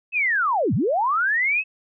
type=linear two-way sweep; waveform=sine; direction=down then up; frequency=2637 to 89.2 to 2637 Hz; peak=-18 dBFS; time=0.12-1.64 s; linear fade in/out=50 ms; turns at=0.74 s; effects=none